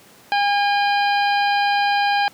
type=harmonic tone with a mistuned harmonic; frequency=812 Hz; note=G#5; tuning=39 cents flat; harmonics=1 / 2 / 3 / 4 / 5 / 6; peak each=-17 / -23 / -27 / -29 / -31 / -33 dBFS; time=0.32-2.28 s; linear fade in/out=0 ms; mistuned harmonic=4; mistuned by=-61 cents; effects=pink hiss -48 dBFS RMS until 2.33 s + high-pass 150 Hz 12 dB/octave